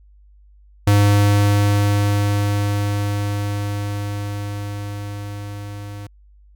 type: tone with level ramp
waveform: square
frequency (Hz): 102.2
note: G#2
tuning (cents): -27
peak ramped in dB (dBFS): -11 to -31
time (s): 0.87-6.07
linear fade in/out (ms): 5
effects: added 50 Hz sine -46 dBFS peak until 6.55 s